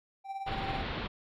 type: tone with tremolo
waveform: triangle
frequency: 781 Hz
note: G5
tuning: 7 cents flat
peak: -31 dBFS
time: 0.24-0.84 s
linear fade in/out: 50 ms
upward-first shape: triangle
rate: 18 Hz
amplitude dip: 70%
type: low-pass noise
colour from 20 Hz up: pink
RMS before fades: -36 dBFS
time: 0.46-1.08 s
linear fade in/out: 20 ms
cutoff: 4100 Hz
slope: 48 dB/octave
effects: none